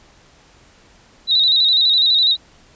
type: tone with vibrato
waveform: sine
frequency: 3856 Hz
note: B7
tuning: 42 cents flat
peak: -11 dBFS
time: 1.27-2.37 s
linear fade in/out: 50 ms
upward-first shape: square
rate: 12 Hz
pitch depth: 49 cents each way
effects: pink hiss -50 dBFS RMS until 2.75 s + resampled to 16000 Hz